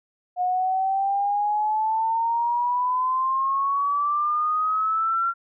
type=exponential sweep; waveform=sine; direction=up; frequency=719 to 1377 Hz; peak=-20 dBFS; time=0.36-5.34 s; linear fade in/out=50 ms; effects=none